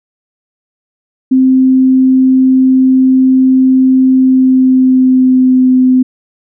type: tone with pitch glide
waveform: sine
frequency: 260.5 to 256 Hz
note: C4 to C4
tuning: -7 to -38 cents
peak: -4 dBFS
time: 1.31-6.03 s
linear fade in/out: 10 ms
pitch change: -31 cents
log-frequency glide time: 4.11-5.71 s
effects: none

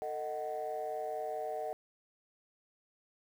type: chord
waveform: sine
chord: D# diminished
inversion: second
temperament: just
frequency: 448 / 622.3 / 746.7 Hz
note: A4 / D#5 / F#5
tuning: +31 / 0 / +16 cents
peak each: -40 / -38 / -38 dBFS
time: 0.02-1.73 s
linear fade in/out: 0 ms
effects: tanh soft clip ceiling -29 dBFS + 10-bit

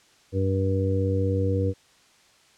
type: harmonic tone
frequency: 96.1 Hz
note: G2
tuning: 34 cents flat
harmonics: 1 / 2 / 3 / 4 / 5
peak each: -23 / -33 / -30 / -36 / -27 dBFS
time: 0.32-1.74 s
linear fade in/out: 50 ms
effects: white hiss -58 dBFS RMS until 2.57 s + low-pass 7000 Hz 12 dB/octave

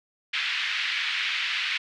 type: band-pass noise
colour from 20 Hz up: pink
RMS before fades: -28 dBFS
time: 0.33-1.78 s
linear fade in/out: 10 ms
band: 1800 to 3600 Hz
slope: 24 dB/octave
effects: none

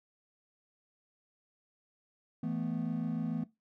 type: chord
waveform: triangle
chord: E suspended fourth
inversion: none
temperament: equal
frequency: 164.81 / 220 / 246.9 Hz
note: E3 / A3 / B3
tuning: 0 / 0 / 0 cents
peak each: -34 dBFS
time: 2.43-3.44 s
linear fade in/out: 5 ms
effects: noise-tail reverb RT60 0.2 s tail -19 dB re dry + tanh soft clip ceiling -23 dBFS

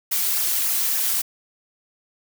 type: noise with flanger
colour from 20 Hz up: blue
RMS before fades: -22 dBFS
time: 0.11-1.22 s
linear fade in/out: 10 ms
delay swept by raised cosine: 0.23 to 3.33 ms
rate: 3.5 Hz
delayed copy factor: -0.7
effects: none

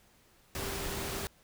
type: tone in noise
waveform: sine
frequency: 393.9 Hz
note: G4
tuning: 8 cents sharp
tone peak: -44 dBFS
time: 0.56-1.26 s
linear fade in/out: 0 ms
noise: pink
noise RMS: -37 dBFS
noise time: 0.55-1.27 s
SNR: -10 dB
effects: pink hiss -64 dBFS RMS until 1.43 s

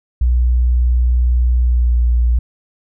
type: tone with pitch glide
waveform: sine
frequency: 61 to 59.61 Hz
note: B1 to A#1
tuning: -21 to +39 cents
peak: -10 dBFS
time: 0.21-2.39 s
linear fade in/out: 5 ms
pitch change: -40 cents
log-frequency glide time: 1.62-1.95 s
effects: none

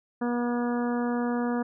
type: harmonic tone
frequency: 240.9 Hz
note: B3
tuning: 43 cents flat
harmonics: 1 / 2 / 3 / 4 / 5 / 6 / 7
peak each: -26 / -32 / -36 / -38 / -40 / -42 / -43 dBFS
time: 0.21-1.63 s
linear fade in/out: 10 ms
effects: none

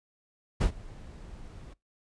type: noise with ADSR envelope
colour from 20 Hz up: brown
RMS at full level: -21 dBFS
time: 0.6-1.74 s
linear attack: 18 ms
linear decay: 91 ms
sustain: -24 dB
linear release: 14 ms
effects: noise-tail reverb RT60 0.2 s tail -23 dB re dry + resampled to 22050 Hz

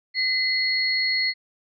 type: tone pair together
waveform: sine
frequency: 2041 / 4325 Hz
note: C7 / C#8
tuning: -44 / -43 cents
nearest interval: octave + minor second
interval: 1301 cents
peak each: -23 dBFS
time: 0.14-1.34 s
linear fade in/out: 50 ms
effects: none

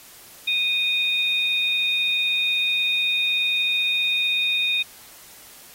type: tone pair together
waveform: sine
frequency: 2479 / 3694 Hz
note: D#7 / A#7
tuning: -7 / -16 cents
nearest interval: perfect fifth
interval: 691 cents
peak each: -22 dBFS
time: 0.47-4.83 s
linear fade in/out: 10 ms
effects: white hiss -46 dBFS RMS until 5.74 s + AAC 48 kbps

